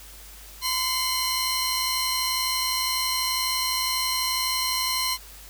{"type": "tone cluster", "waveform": "sawtooth", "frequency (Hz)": [1028, 2158, 2985, 4144, 5590], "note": ["C6", "C#7", "F#7", "C8", "F8"], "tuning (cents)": [-31, -47, 15, -17, 1], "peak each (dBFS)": [-25, -31, -31, -24, -30], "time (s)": [0.61, 5.18], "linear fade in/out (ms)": 50, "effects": ["added 50 Hz sine -46 dBFS peak until 5.49 s", "white hiss -46 dBFS RMS until 5.49 s"]}